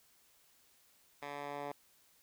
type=tone with band-pass filter sweep; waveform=10% pulse; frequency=143.8 Hz; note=D3; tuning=36 cents flat; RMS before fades=-43 dBFS; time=1.22-1.72 s; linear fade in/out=5 ms; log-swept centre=1500 to 790 Hz; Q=0.87; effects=white hiss -68 dBFS RMS until 2.22 s